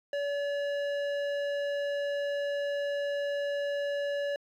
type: tone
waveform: square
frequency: 571 Hz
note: D5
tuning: 49 cents flat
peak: -30 dBFS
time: 0.13-4.36 s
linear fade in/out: 2 ms
effects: low-pass 3000 Hz 12 dB/octave + 10-bit